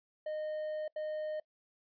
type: tone bursts at uneven times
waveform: triangle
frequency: 615 Hz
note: D#5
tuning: 20 cents flat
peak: -33 dBFS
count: 2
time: 0.26-0.88 / 0.96-1.4 s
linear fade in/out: 5 ms
effects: noise-tail reverb RT60 0.1 s tail -23 dB re dry + resampled to 11025 Hz